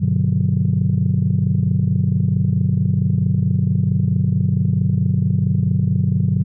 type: chord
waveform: sine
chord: G major seventh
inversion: none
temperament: just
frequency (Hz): 98 / 122.5 / 147 / 183.75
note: G2 / B2 / D3 / F#3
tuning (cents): 0 / -14 / +2 / -12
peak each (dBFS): -19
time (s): 0-6.44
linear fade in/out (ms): 20
effects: tanh soft clip ceiling -7 dBFS